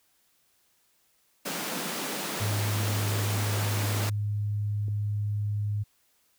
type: high-pass noise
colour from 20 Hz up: pink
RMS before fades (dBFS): -33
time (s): 1.45-4.1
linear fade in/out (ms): 10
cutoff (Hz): 160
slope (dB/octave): 48
type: tone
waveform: sine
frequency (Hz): 103.83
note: G#2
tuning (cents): 0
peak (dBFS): -26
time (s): 2.4-5.84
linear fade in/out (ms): 20
type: clicks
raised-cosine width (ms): 3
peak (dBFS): -30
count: 4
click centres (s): 2.404 / 3.004 / 3.457 / 4.883
effects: white hiss -68 dBFS RMS until 6.38 s